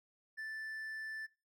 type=tone; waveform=triangle; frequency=1760 Hz; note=A6; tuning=in tune; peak=-39 dBFS; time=0.37-1.27 s; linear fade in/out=20 ms; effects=noise-tail reverb RT60 0.3 s tail -21 dB re dry

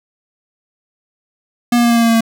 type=tone with pitch steps; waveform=square; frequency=240 / 238.1 / 236.1 / 234.2 / 232.4 / 230.5 / 228.6 / 226.8 Hz; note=B3 / A#3 / A#3 / A#3 / A#3 / A#3 / A#3 / A#3; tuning=-49 / +37 / +22 / +8 / -5 / -19 / -34 / -47 cents; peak=-10 dBFS; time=1.72-2.208 s; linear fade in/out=5 ms; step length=61 ms; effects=none

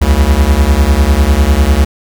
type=beating tone pair; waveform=square; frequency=65.1 / 75.1 Hz; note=C2 / D2; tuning=-8 / +39 cents; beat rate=10 Hz; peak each=-10 dBFS; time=0.01-1.85 s; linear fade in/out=10 ms; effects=none

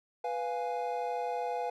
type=chord; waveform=triangle; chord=F diminished; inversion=second; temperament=equal; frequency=493.9 / 698.5 / 830.6 Hz; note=Cb5 / F5 / Ab5; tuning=0 / 0 / 0 cents; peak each=-34 dBFS; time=0.24-1.7 s; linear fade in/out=5 ms; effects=none

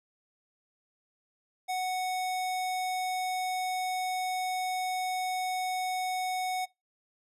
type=tone; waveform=square; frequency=740 Hz; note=F#5; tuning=in tune; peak=-30 dBFS; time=1.68-6.66 s; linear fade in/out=20 ms; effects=noise-tail reverb RT60 0.2 s tail -22 dB re dry + resampled to 32000 Hz

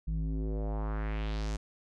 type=tone with low-pass filter sweep; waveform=square; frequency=53.1 Hz; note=G#1; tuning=39 cents sharp; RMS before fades=-33 dBFS; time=0.07-1.57 s; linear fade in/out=10 ms; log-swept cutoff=130 to 7600 Hz; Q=2.1; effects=none

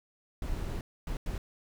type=noise bursts at uneven times; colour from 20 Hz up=brown; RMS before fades=-34 dBFS; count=3; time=0.42-0.81 / 1.07-1.17 / 1.26-1.38 s; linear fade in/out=2 ms; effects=none

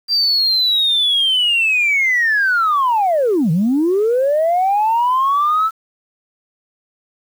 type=linear two-way sweep; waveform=sine; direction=down then up; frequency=4742 to 150 to 1330 Hz; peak=-11 dBFS; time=0.08-5.71 s; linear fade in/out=50 ms; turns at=3.51 s; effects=tanh soft clip ceiling -9 dBFS + 7-bit

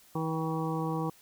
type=harmonic tone with a mistuned harmonic; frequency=160.8 Hz; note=E3; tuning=43 cents flat; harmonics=1 / 2 / 3 / 5 / 6 / 7; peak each=-32 / -35 / -37 / -39 / -40 / -40 dBFS; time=0.15-1.1 s; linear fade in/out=5 ms; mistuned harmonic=5; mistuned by=-33 cents; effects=white hiss -59 dBFS RMS until 1.21 s

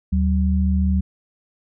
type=tone pair together; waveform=sine; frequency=75.31 / 189.6 Hz; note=D2 / F#3; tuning=+44 / +43 cents; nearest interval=octave + major third; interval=1599 cents; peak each=-17 / -20 dBFS; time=0.12-1.01 s; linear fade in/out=10 ms; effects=none

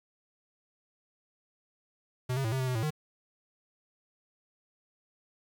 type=tone with pitch steps; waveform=square; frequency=126.5 / 135.6 / 111.3 / 132.4 / 129.6 / 127 / 111.6 / 153 Hz; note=B2 / C#3 / A2 / C3 / C3 / B2 / A2 / D#3; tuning=+42 / -38 / +20 / +21 / -16 / +49 / +25 / -29 cents; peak=-29 dBFS; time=2.29-2.906 s; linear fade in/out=10 ms; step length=77 ms; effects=10-bit

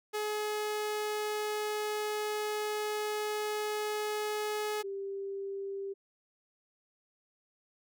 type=tone pair in turn; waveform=sawtooth / sine; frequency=423.1 / 393.6 Hz; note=G#4 / G4; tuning=+32 / +7 cents; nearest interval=minor second; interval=125 cents; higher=first; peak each=-28 / -35 dBFS; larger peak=first; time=0.13-4.83 / 4.83-5.94 s; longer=first; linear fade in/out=20 ms; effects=none

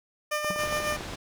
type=tone with tremolo; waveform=15% pulse; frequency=601 Hz; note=D5; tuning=40 cents sharp; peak=-19 dBFS; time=0.31-0.97 s; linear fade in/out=10 ms; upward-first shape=sine; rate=7.3 Hz; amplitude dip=45%
type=clicks; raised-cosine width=1 ms; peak=-23 dBFS; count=12; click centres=0.446 / 0.508 / 0.561 / 0.636 / 0.674 / 0.726 / 0.769 / 0.803 / 0.924 / 0.973 / 1.008 / 1.135 s
type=tone with exponential decay; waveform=sine; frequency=185 Hz; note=F#3; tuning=in tune; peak=-29 dBFS; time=0.5-0.59 s; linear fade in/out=2 ms; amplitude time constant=18 ms
type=low-pass noise; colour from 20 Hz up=pink; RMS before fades=-38 dBFS; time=0.58-1.16 s; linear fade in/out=10 ms; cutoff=6200 Hz; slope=12 dB/octave
effects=none

